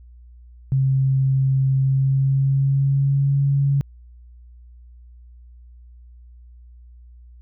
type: tone with pitch glide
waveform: sine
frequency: 133.9 to 139.51 Hz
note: C3 to C#3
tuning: +40 to +11 cents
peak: -15 dBFS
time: 0.72-3.81 s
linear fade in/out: 0 ms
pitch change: +71 cents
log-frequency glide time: 1.79-3.39 s
effects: added 60 Hz sine -42 dBFS peak until 7.41 s